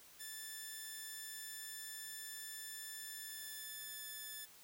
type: tone with pitch glide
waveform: 5% pulse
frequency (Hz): 1760 to 1742.8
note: A6 to A6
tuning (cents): 0 to -17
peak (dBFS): -36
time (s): 0.19-4.46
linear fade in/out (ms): 20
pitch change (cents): -17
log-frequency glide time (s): 2.99-3.96
effects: white hiss -61 dBFS RMS until 4.63 s